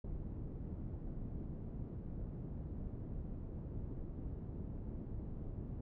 pink low-pass noise, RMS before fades -44 dBFS, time 0.04-5.81 s, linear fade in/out 5 ms, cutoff 270 Hz, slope 12 dB/octave, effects none

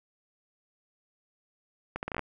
accelerating click train, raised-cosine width 0.5 ms, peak -18 dBFS, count 8, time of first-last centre 1.96-2.193 s, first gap 69 ms, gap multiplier 0.74, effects none

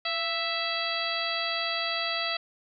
harmonic tone with a mistuned harmonic, 659.3 Hz, E5, in tune, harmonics 1 / 2 / 3 / 4 / 5 / 6 / 7, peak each -35 / -35 / -35 / -35 / -35 / -35 / -35 dBFS, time 0.05-2.37 s, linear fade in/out 5 ms, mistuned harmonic 1, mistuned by +44 cents, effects none

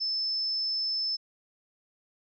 sine tone, 5260 Hz, E8, 5 cents flat, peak -27 dBFS, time 0-1.17 s, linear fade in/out 20 ms, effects none

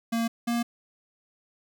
square tone pair in turn, 230 / 235.9 Hz, A#3 / A#3, -23 / +21 cents, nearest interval unison, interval 44 cents, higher second, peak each -25 dBFS, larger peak neither, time 0.12-0.28 / 0.47-0.63 s, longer neither, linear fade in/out 10 ms, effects none

